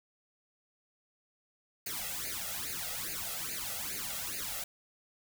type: noise with flanger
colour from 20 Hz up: white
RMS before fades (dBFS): -38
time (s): 1.86-4.64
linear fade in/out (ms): 5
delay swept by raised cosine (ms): 0.44 to 1.54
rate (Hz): 2.4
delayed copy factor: +0.95
effects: none

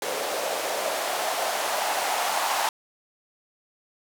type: noise with band-pass filter sweep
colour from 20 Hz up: blue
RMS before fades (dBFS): -27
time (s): 0.02-2.69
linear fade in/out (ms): 2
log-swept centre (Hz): 520 to 840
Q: 3.1
effects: none

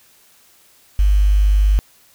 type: tone with quantisation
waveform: sine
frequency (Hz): 50.2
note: G1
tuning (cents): +42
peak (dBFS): -10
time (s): 0.99-1.79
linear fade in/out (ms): 0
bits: 6
effects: white hiss -52 dBFS RMS until 2.14 s

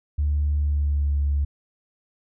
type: tone with pitch glide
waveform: sine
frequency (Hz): 73.42 to 71.45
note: D2 to D2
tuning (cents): 0 to -47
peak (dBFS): -18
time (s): 0.18-1.45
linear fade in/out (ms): 10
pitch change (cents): -47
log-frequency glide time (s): 0.56-1.18
effects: tanh soft clip ceiling -15 dBFS

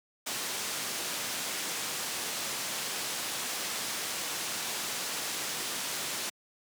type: low-pass noise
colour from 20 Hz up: white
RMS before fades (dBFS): -35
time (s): 0.26-6.3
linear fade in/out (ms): 10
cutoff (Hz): 8600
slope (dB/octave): 12
effects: high-pass 150 Hz 12 dB/octave

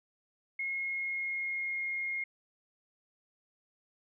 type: tone with pitch glide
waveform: sine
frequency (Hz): 2160 to 2141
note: C#7 to C7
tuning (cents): -45 to +39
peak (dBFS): -32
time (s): 0.59-2.24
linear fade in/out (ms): 5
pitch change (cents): -16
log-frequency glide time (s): 0.75-1.86
effects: none

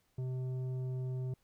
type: tone with tanh clipping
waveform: sine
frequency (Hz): 128.5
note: C3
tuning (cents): -31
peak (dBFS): -36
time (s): 0.18-1.34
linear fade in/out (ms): 5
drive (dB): 9
effects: pink hiss -75 dBFS RMS until 1.43 s

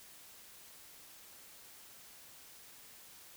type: silence
effects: white hiss -56 dBFS RMS until 3.36 s

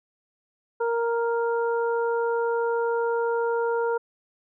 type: harmonic tone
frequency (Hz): 466.2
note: A#4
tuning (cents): 0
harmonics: 1 / 2 / 3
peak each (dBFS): -23 / -29 / -33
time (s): 0.8-3.98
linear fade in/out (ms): 10
effects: none

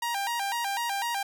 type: tone with vibrato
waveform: sawtooth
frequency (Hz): 866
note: A5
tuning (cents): -28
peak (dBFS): -24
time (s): 0.02-1.23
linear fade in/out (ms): 5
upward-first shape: square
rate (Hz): 4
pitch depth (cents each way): 150
effects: none

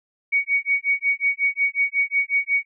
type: tone with tremolo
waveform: sine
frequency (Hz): 2242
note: C#7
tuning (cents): +19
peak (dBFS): -15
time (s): 0.32-2.65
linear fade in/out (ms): 10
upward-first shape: sine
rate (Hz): 5.5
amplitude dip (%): 100
effects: none

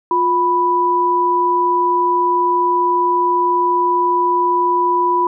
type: tone pair together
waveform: sine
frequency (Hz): 353.1 / 987.8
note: F4 / B5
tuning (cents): +19 / 0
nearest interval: octave + tritone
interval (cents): 1781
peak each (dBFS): -19 / -13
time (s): 0.11-5.27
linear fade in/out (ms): 2
effects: none

